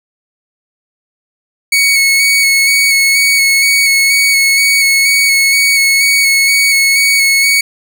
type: tone with vibrato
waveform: sawtooth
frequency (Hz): 2217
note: C#7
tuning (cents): 0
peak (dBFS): -4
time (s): 1.72-7.61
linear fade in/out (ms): 5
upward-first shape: square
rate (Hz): 2.1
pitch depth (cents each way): 18
effects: none